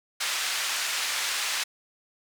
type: band-pass noise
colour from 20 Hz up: pink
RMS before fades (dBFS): -29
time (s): 0.2-1.64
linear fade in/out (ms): 10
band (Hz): 1600 to 8400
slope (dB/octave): 12
effects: none